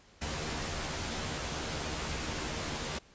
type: noise with comb filter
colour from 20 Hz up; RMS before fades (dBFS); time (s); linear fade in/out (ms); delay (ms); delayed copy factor
pink; -36; 0.21-2.99; 10; 13; +0.6
effects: pink hiss -60 dBFS RMS until 3.14 s + resampled to 16000 Hz